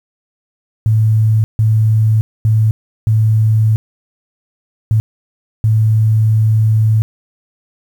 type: tone bursts at uneven times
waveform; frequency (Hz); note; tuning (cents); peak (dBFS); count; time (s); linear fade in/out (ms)
sine; 109.6; A2; -6; -8; 6; 0.86-1.44 / 1.59-2.21 / 2.45-2.71 / 3.07-3.76 / 4.91-5 / 5.64-7.02; 0
effects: 7-bit